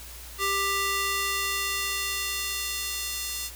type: tone with high-pass filter sweep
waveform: square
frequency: 394.7 Hz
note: G4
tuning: 12 cents sharp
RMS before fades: -29 dBFS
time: 0.38-3.51 s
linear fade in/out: 50 ms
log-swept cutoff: 970 to 4700 Hz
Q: 0.74
effects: added 60 Hz sine -44 dBFS peak until 3.55 s + white hiss -44 dBFS RMS until 3.55 s